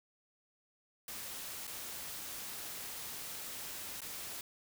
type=noise with dropouts; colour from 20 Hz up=white; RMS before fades=-44 dBFS; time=1.08-4.41 s; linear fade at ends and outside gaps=2 ms; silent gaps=1.67-1.676 / 4.006-4.017 s; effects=none